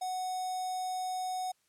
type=tone with notch filter; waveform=square; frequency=740 Hz; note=F#5; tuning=in tune; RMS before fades=-35 dBFS; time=0.01-1.52 s; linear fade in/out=10 ms; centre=2400 Hz; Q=0.79; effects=white hiss -73 dBFS RMS until 1.68 s + low-pass 11000 Hz 12 dB/octave